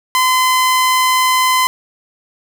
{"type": "tone", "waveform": "sawtooth", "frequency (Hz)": 1024, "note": "C6", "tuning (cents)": -38, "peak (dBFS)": -7, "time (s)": [0.15, 1.67], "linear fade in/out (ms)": 0, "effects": []}